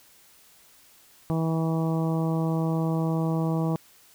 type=harmonic tone; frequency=162.1 Hz; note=E3; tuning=29 cents flat; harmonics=1 / 2 / 3 / 4 / 5 / 6 / 7; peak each=-24 / -30 / -34 / -36 / -38 / -40 / -41 dBFS; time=1.3-3.76 s; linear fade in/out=0 ms; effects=white hiss -56 dBFS RMS until 4.14 s